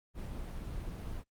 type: noise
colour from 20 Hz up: brown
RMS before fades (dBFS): -40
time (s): 0.14-1.24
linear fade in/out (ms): 50
effects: Opus 24 kbps